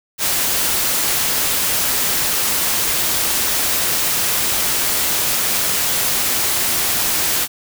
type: noise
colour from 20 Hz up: white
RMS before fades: -18 dBFS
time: 0.18-7.48 s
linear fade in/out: 50 ms
effects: none